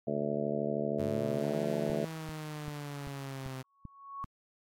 harmonic tone, 73 Hz, D2, 10 cents flat, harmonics 2 / 3 / 4 / 5 / 6 / 7 / 8 / 9, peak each -40 / -36 / -42 / -39 / -37 / -42 / -38 / -37 dBFS, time 0.07-2.05 s, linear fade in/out 5 ms
sawtooth exponential two-way sweep, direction up then down, 92.5 to 172.2 to 129.7 Hz, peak -35 dBFS, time 0.98-3.63 s, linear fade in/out 20 ms, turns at 1.64 s
click train, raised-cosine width 5 ms, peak -31 dBFS, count 7, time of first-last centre 1.9-4.244 s, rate 2.56 Hz
sine tone with exponential growth, 1109 Hz, C#6, in tune, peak -35 dBFS, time 3.64-4.24 s, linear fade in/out 0 ms, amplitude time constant 130 ms
effects AAC 48 kbps

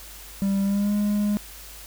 triangle tone with pitch glide, 196.7 to 206.8 Hz, G3 to G#3, +6 to -7 cents, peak -18 dBFS, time 0.42-1.37 s, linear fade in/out 0 ms, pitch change +87 cents, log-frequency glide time 0.63-0.93 s, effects added 50 Hz sine -45 dBFS peak until 1.86 s + white hiss -43 dBFS RMS until 1.86 s

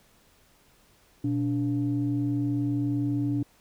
sine tone pair together, 121.26 / 288.9 Hz, B2 / D4, -31 / -28 cents, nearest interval octave + minor third, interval 1503 cents, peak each -27 / -25 dBFS, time 1.24-3.43 s, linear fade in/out 5 ms, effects tanh soft clip ceiling -18 dBFS + pink hiss -61 dBFS RMS until 3.6 s

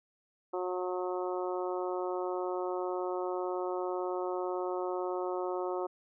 harmonic tone, 181.8 Hz, F#3, 30 cents flat, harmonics 2 / 3 / 4 / 5 / 6 / 7, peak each -34 / -38 / -40 / -42 / -44 / -45 dBFS, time 0.53-5.87 s, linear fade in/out 10 ms, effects none

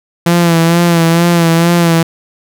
sawtooth tone with vibrato, 168.9 Hz, E3, 42 cents sharp, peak -3 dBFS, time 0.26-2.03 s, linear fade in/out 5 ms, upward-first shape sine, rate 2.2 Hz, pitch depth 42 cents each way, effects none

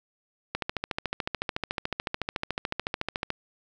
click train, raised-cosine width 0.3 ms, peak -12 dBFS, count 39, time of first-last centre 0.55-3.304 s, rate 13.8 Hz, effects none

